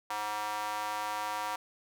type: tone with high-pass filter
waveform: square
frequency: 105.6 Hz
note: G#2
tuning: 29 cents sharp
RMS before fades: -35 dBFS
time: 0.1-1.56 s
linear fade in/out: 5 ms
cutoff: 910 Hz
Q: 3.2
effects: none